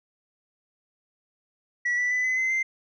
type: tone with pitch steps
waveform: sine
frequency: 1943 / 1970.1 / 1997.6 / 2026 / 2054 / 2082 Hz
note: B6 / B6 / B6 / B6 / C7 / C7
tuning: -29 / -5 / +19 / +44 / -33 / -9 cents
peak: -20 dBFS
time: 1.85-2.63 s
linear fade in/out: 10 ms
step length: 130 ms
effects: tanh soft clip ceiling -21 dBFS